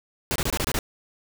pink noise bursts, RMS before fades -25 dBFS, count 7, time 0.31-0.789 s, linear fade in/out 0 ms, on 47 ms, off 25 ms, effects none

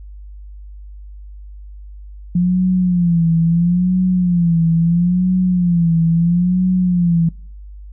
sine tone with vibrato, 174.4 Hz, F3, 2 cents flat, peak -11 dBFS, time 2.35-7.29 s, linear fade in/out 5 ms, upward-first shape sine, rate 0.75 Hz, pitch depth 97 cents each way, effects noise-tail reverb RT60 0.5 s tail -25 dB re dry + added 50 Hz sine -32 dBFS peak until 7.92 s

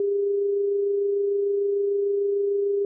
sine tone with amplitude modulation, 402 Hz, G4, 44 cents sharp, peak -19 dBFS, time 0-2.85 s, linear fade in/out 2 ms, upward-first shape sine, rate 26.7 Hz, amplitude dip 30%, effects none

